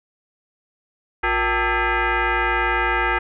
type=tone with frequency modulation; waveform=sine; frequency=360 Hz; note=F#4; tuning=47 cents flat; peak=-17 dBFS; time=1.23-3.19 s; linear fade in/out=10 ms; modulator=417 Hz; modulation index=4.6; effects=none